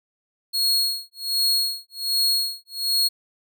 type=tone with tremolo; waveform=40% pulse; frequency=4309 Hz; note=C#8; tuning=50 cents flat; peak=-16 dBFS; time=0.53-3.09 s; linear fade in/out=20 ms; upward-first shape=sine; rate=1.3 Hz; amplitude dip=100%; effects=none